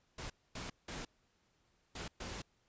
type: noise bursts at uneven times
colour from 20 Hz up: pink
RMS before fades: -44 dBFS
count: 5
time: 0.18-0.3 / 0.55-0.7 / 0.88-1.05 / 1.95-2.08 / 2.2-2.42 s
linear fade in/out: 5 ms
effects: pink hiss -75 dBFS RMS until 2.68 s + resampled to 16000 Hz